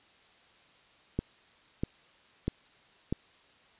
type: click train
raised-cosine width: 3 ms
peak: -16 dBFS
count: 4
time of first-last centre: 1.19-3.125 s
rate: 1.55 Hz
effects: white hiss -61 dBFS RMS until 3.79 s + resampled to 8000 Hz